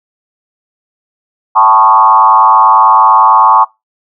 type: tone with frequency modulation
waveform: sine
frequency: 987.8 Hz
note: B5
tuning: in tune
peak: -3 dBFS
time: 1.55-3.65 s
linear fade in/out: 20 ms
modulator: 109 Hz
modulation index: 1.7
effects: noise-tail reverb RT60 0.2 s tail -22 dB re dry